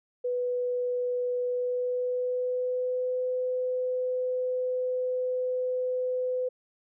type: tone with pitch glide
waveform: sine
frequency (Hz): 493.9 to 505.4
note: B4 to B4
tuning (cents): 0 to +40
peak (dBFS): -26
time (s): 0.24-6.49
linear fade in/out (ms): 10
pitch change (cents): +40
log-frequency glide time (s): 1.44-3.24
effects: none